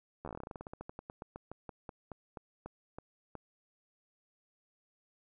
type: slowing click train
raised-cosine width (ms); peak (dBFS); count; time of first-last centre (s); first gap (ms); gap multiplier
1; -29; 30; 0.25-3.353; 12; 1.13
effects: none